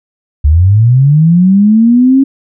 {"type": "linear sweep", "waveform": "sine", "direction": "up", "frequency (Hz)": [68.9, 275], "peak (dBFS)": -3, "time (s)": [0.44, 2.24], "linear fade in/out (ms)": 10, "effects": []}